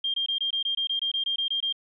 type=tone bursts; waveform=sine; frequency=3200 Hz; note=G7; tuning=35 cents sharp; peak=-24 dBFS; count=14; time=0.04-1.726 s; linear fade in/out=5 ms; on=100 ms; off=22 ms; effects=none